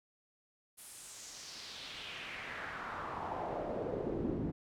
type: noise with band-pass filter sweep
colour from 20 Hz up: brown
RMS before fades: -41 dBFS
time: 0.77-4.52 s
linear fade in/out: 20 ms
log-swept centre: 11000 to 260 Hz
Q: 2.5
effects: none